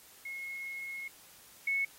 sine tone pair in turn, 2166 / 2201 Hz, C#7 / C#7, -41 / -13 cents, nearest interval unison, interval 28 cents, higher second, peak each -38 / -28 dBFS, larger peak second, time 0.25-1.08 / 1.67-1.85 s, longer first, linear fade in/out 5 ms, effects white hiss -57 dBFS RMS until 1.98 s + AAC 48 kbps

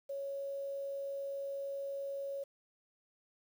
sine tone with quantisation, 554.4 Hz, C#5, in tune, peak -37 dBFS, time 0.09-2.44 s, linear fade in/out 10 ms, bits 10, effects none

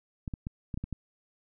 clicks, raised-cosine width 5 ms, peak -22 dBFS, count 7, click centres 0.278 / 0.338 / 0.469 / 0.742 / 0.775 / 0.84 / 0.927 s, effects none

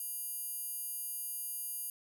square tone with high-pass filter, 960 Hz, B5, 49 cents flat, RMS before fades -40 dBFS, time 0-1.9 s, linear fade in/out 2 ms, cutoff 12000 Hz, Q 2.2, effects none

